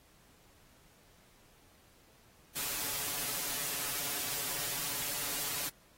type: noise with comb filter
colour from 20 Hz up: white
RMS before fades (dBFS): -36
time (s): 2.55-5.7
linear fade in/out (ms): 20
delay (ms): 7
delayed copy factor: +0.95
effects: pink hiss -64 dBFS RMS until 5.97 s + AAC 48 kbps